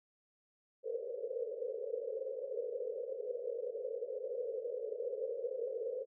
white band-pass noise, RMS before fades -40 dBFS, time 0.83-6.06 s, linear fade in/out 50 ms, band 440 to 530 Hz, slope 96 dB/octave, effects none

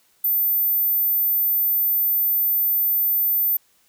sine tone, 14080 Hz, A9, in tune, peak -17 dBFS, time 0.24-3.57 s, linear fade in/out 5 ms, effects white hiss -61 dBFS RMS until 3.88 s

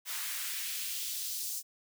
white noise with high-pass filter sweep, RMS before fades -37 dBFS, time 0.05-1.63 s, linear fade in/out 50 ms, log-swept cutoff 1200 to 6000 Hz, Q 1.2, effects none

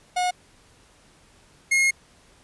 45% pulse tone pair in turn, 724 / 2152 Hz, F#5 / C7, -38 / +48 cents, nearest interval octave + perfect fifth, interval 1886 cents, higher second, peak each -21 / -17 dBFS, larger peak second, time 0.16-0.31 / 1.71-1.91 s, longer second, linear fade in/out 10 ms, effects pink hiss -56 dBFS RMS until 2.43 s + resampled to 24000 Hz

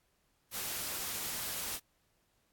white noise, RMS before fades -38 dBFS, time 0.51-1.8 s, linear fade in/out 50 ms, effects pink hiss -75 dBFS RMS until 2.52 s + AAC 64 kbps

